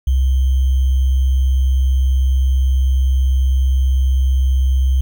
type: tone with sample-and-hold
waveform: sine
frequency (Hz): 65.41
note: C2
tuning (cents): 0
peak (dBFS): -11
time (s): 0.07-5.01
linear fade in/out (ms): 5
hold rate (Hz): 3150
effects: none